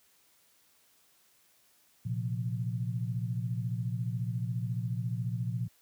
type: chord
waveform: sine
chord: Bb suspended second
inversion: none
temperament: equal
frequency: 116.54 / 130.81 / 174.61 Hz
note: Bb2 / C3 / F3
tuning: 0 / 0 / 0 cents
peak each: -32 / -36 / -38 dBFS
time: 2.05-5.68 s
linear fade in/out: 10 ms
effects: white hiss -66 dBFS RMS until 5.81 s + high-pass 60 Hz 12 dB/octave